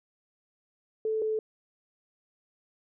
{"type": "tone pair in turn", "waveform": "sine", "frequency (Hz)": [438, 435.5], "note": ["A4", "A4"], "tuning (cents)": [-8, -18], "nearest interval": "unison", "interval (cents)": 10, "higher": "first", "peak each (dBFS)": -26, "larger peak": "neither", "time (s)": [[1.05, 1.22], [1.22, 1.39]], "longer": "neither", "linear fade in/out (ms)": 2, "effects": []}